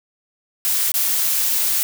blue noise with dropouts, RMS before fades -19 dBFS, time 0.65-1.83 s, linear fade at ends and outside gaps 0 ms, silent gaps 0.918-0.941 s, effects none

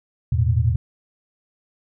sine chord, E suspended fourth, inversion none, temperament equal with one note detuned, 82.41 / 110 / 121.14 Hz, E2 / A2 / B2, 0 / 0 / -33 cents, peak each -20 dBFS, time 0.32-0.76 s, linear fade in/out 5 ms, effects none

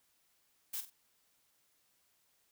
blue noise with echo, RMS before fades -39 dBFS, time 0.73-0.81 s, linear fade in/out 10 ms, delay 46 ms, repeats 2, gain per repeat -10 dB, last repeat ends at 0.902 s, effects white hiss -74 dBFS RMS until 2.51 s

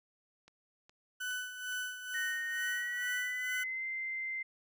click train, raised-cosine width 0.2 ms, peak -40 dBFS, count 5, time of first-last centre 0.48-2.14 s, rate 2.41 Hz
35% pulse tone with tremolo, 1496 Hz, F#6, 19 cents sharp, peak -33 dBFS, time 1.2-3.64 s, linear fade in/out 10 ms, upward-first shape sine, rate 2.2 Hz, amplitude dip 65%
sine tone with pitch glide, 1854 to 2081 Hz, A#6 to C7, -10 to -10 cents, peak -35 dBFS, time 2.14-4.43 s, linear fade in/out 10 ms, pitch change +200 cents, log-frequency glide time 2.49-3.85 s
effects none

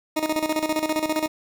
20% pulse tone with tremolo, 311.1 Hz, D#4, in tune, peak -15 dBFS, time 0.16-1.28 s, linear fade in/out 10 ms, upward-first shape square, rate 15 Hz, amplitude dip 70%, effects none

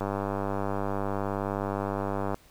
click train, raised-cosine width 1 ms, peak -16 dBFS, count 233, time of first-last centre 0.01-2.344 s, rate 99.4 Hz, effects pink hiss -58 dBFS RMS until 2.5 s

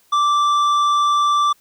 triangle tone with tanh clipping, 1171 Hz, D6, 5 cents flat, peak -15 dBFS, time 0.12-1.53 s, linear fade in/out 10 ms, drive 13 dB, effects white hiss -57 dBFS RMS until 1.6 s

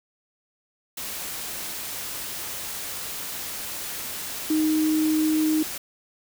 sine tone in noise, 311.1 Hz, D#4, in tune, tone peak -19 dBFS, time 4.5-5.63 s, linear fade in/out 5 ms, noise white, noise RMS -33 dBFS, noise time 0.97-5.78 s, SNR +11 dB, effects none

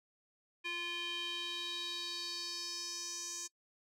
square tone with band-pass filter sweep, 347.1 Hz, F4, 11 cents flat, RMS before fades -41 dBFS, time 0.64-3.48 s, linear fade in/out 20 ms, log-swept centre 2600 to 6600 Hz, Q 4.4, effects noise-tail reverb RT60 0.1 s tail -21 dB re dry

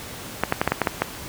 clicks, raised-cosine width 0.5 ms, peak -3 dBFS, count 8, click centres 0.436 / 0.524 / 0.615 / 0.676 / 0.72 / 0.817 / 0.872 / 1.02 s, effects pink hiss -36 dBFS RMS until 1.28 s + high-pass 60 Hz 12 dB/octave

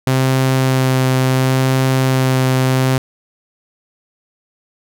sawtooth tone with vibrato, 130.81 Hz, C3, in tune, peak -8 dBFS, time 0.07-2.98 s, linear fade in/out 2 ms, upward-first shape sine, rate 0.71 Hz, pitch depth 11 cents each way, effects none

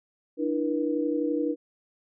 sine tone cluster, 297.9 / 329.7 / 481.3 Hz, D4 / E4 / B4, +25 / 0 / -45 cents, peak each -27 / -30 / -29 dBFS, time 0.37-1.56 s, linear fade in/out 50 ms, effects none

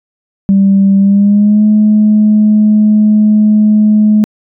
sine tone with pitch glide, 196 to 212.5 Hz, G3 to G#3, 0 to +40 cents, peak -3 dBFS, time 0.49-4.24 s, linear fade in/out 0 ms, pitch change +140 cents, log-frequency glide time 0.98-1.64 s, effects tanh soft clip ceiling 0 dBFS

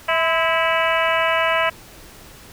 harmonic tone with a mistuned harmonic, 326.3 Hz, E4, 18 cents flat, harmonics 2 / 3 / 4 / 5 / 6 / 7 / 8 / 9, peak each -21 / -23 / -24 / -25 / -26 / -26 / -27 / -28 dBFS, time 0.08-1.7 s, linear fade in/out 10 ms, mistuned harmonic 3, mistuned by +58 cents, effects pink hiss -43 dBFS RMS until 2.52 s

